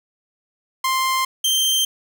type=tone pair in turn; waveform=sawtooth; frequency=1049 / 3143 Hz; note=C6 / G7; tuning=+4 / +4 cents; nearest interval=octave + perfect fifth; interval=1900 cents; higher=second; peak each=-14 / -13 dBFS; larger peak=second; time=0.84-1.25 / 1.44-1.85 s; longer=neither; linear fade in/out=5 ms; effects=none